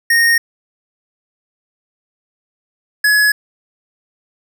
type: tone pair in turn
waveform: square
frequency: 1854 / 1691.4 Hz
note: A#6 / G#6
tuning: -10 / +31 cents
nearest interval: major second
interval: 159 cents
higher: first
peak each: -10 dBFS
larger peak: neither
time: 0.1-0.38 / 3.04-3.32 s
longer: neither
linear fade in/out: 5 ms
effects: none